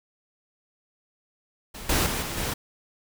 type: noise with level steps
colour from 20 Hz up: pink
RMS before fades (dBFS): -39 / -23 / -28 / -32 / -29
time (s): 1.74-2.54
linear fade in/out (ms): 10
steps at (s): 1.89 / 2.06 / 2.22 / 2.37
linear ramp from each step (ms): 5
effects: none